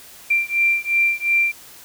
sine beating tone pair, 2362 / 2364.8 Hz, D7 / D7, +9 / +11 cents, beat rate 2.8 Hz, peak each -19 dBFS, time 0.3-1.52 s, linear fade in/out 10 ms, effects white hiss -43 dBFS RMS until 1.84 s

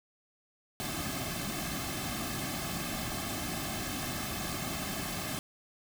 pink noise with comb filter, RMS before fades -36 dBFS, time 0.8-5.39 s, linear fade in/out 0 ms, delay 2.1 ms, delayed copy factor -0.8, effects none

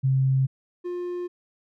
sine / triangle tone pair in turn, 133.1 / 354.5 Hz, C3 / F4, +30 / +26 cents, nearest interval octave + perfect fourth, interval 1696 cents, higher second, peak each -18 / -26 dBFS, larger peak first, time 0.03-0.47 / 0.84-1.28 s, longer neither, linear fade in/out 20 ms, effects none

